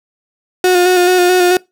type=tone with vibrato; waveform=35% pulse; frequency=360.9 Hz; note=F#4; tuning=43 cents flat; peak=-6 dBFS; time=0.64-1.57 s; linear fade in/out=2 ms; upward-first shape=square; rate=4.6 Hz; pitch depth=24 cents each way; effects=noise-tail reverb RT60 0.2 s tail -23 dB re dry